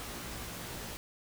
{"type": "noise with comb filter", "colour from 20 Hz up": "pink", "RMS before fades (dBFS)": -42, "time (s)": [0, 0.97], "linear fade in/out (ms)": 0, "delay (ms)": 17, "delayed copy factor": 0.7, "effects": []}